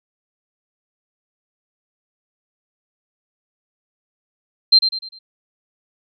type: tone with echo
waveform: sine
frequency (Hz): 4149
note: C8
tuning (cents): -15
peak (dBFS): -6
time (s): 4.72-4.79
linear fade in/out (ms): 10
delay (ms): 100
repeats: 4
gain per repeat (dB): -8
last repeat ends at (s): 5.19
effects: none